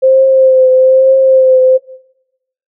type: tone with vibrato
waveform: sine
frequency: 523.3 Hz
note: C5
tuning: in tune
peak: -4 dBFS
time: 0.02-1.78 s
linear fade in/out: 20 ms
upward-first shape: triangle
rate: 1.1 Hz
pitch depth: 30 cents each way
effects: noise-tail reverb RT60 0.9 s tail -18 dB re dry